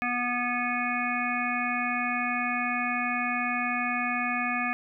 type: harmonic tone with a mistuned harmonic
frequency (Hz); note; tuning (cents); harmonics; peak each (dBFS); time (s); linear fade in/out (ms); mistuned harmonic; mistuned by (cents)
244; B3; -21; 1 / 3 / 5 / 7 / 9 / 10; -33 / -33 / -33 / -33 / -33 / -33; 0.02-4.73; 0; 10; +30
effects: none